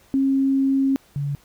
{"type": "tone pair in turn", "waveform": "sine", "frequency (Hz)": [270.4, 142.37], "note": ["C#4", "C#3"], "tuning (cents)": [-43, 47], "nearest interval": "major seventh", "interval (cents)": 1110, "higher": "first", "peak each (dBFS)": [-16, -22], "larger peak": "first", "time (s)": [[0.14, 0.96], [1.16, 1.35]], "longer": "first", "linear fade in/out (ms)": 0, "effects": ["pink hiss -55 dBFS RMS until 1.44 s"]}